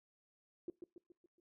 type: tone with echo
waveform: sine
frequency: 349.2 Hz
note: F4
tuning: in tune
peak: -39 dBFS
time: 0.68-0.7 s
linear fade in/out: 2 ms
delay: 140 ms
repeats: 5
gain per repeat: -6 dB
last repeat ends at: 1.4 s
effects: noise-tail reverb RT60 0.2 s tail -21 dB re dry